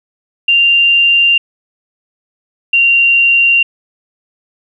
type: tone pair in turn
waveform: sine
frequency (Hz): 2784 / 2766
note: F7 / F7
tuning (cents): -6 / -17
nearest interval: unison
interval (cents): 11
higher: first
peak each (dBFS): -6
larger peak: neither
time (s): 0.48-1.38 / 2.73-3.63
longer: neither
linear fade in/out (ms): 5
effects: 8-bit